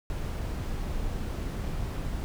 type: noise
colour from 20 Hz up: brown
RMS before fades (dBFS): -32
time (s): 0.1-2.24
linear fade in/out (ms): 0
effects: none